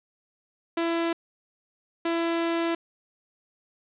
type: tone pair in turn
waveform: sawtooth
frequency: 334.7 / 334.7 Hz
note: E4 / E4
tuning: +26 / +26 cents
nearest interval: unison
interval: 0 cents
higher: neither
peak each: -20 dBFS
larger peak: neither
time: 0.77-1.13 / 2.05-2.75 s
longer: second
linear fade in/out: 5 ms
effects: resampled to 8000 Hz + 8-bit